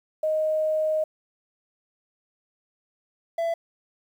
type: tone pair in turn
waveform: sine / triangle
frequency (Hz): 623 / 668.7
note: D#5 / E5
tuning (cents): +2 / +25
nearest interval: minor second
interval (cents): 123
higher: second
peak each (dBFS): -21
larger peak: neither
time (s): 0.23-1.04 / 3.38-3.54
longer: first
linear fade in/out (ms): 5
effects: 9-bit